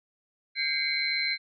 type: tone cluster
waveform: sine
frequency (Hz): 1603 / 2090 / 2237 / 4098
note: G6 / C7 / C#7 / C8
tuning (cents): +38 / -2 / +15 / -37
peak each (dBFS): -37 / -31 / -31 / -29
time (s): 0.55-1.38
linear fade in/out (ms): 50
effects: none